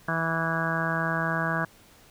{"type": "harmonic tone", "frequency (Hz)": 164, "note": "E3", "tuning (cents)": -9, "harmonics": [1, 2, 3, 4, 5, 6, 7, 8, 9, 10], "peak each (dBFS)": [-30, -37, -40, -33, -39, -36, -33, -39, -32, -31], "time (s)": [0.08, 1.65], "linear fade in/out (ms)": 5, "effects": ["pink hiss -55 dBFS RMS until 2.1 s"]}